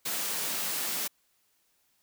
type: high-pass noise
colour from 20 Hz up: white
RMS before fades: -32 dBFS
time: 0.05-1.08 s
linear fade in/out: 10 ms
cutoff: 150 Hz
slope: 96 dB/octave
effects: white hiss -71 dBFS RMS until 2.02 s